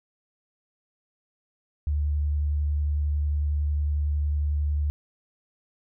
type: tone with vibrato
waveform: sine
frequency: 73.7 Hz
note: D2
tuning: 7 cents sharp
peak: -22 dBFS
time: 1.87-4.9 s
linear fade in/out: 0 ms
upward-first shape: triangle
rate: 11 Hz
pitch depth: 16 cents each way
effects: none